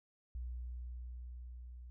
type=tone with level ramp; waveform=sine; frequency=61 Hz; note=B1; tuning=21 cents flat; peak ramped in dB=-39 to -48 dBFS; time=0.35-1.9 s; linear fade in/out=0 ms; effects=none